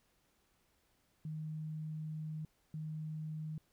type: tone bursts at uneven times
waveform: sine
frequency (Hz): 155.56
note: D#3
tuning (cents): 0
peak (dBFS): -39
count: 2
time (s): 1.25-2.45 / 2.74-3.58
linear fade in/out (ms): 2
effects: pink hiss -75 dBFS RMS until 3.72 s